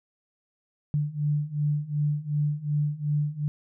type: beating tone pair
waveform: sine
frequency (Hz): 146.5 / 149.2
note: D3 / D3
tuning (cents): -4 / +28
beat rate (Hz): 2.7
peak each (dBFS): -28 / -26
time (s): 0.94-3.48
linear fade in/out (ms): 0
effects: none